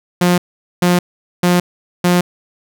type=tone bursts; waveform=sawtooth; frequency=177.3 Hz; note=F3; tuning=26 cents sharp; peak=-6 dBFS; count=4; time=0.21-2.21 s; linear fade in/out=5 ms; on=170 ms; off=440 ms; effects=none